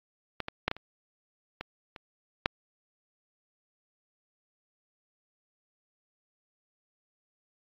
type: clicks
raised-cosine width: 0.3 ms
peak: -15 / -18 / -9 / -13 / -28 / -19 / -27 / -7 dBFS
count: 8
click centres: 0.403 / 0.484 / 0.68 / 0.714 / 0.766 / 1.61 / 1.962 / 2.459 s
effects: low-pass 5000 Hz 12 dB/octave + AAC 32 kbps